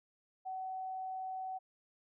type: tone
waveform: sine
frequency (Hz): 754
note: F#5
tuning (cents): +32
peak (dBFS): -38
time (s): 0.45-1.59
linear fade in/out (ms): 20
effects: none